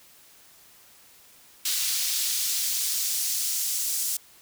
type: noise with high-pass filter sweep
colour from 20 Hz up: pink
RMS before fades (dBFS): -27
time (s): 1.65-4.17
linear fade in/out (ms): 5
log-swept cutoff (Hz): 4000 to 6900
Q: 0.97
effects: white hiss -54 dBFS RMS until 4.41 s